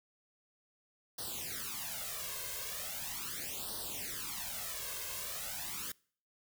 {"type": "noise with flanger", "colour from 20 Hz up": "white", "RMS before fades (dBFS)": -41, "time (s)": [1.18, 5.92], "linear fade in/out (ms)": 5, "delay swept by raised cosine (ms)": [0.21, 1.91], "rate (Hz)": 0.39, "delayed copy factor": 0.95, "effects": ["noise-tail reverb RT60 0.5 s tail -25 dB re dry"]}